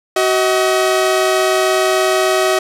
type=tone pair together; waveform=sawtooth; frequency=375.7 / 635 Hz; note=F#4 / D#5; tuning=+26 / +35 cents; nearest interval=major sixth; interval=909 cents; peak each=-11 dBFS; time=0.16-2.59 s; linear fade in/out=5 ms; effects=low-pass 12000 Hz 12 dB/octave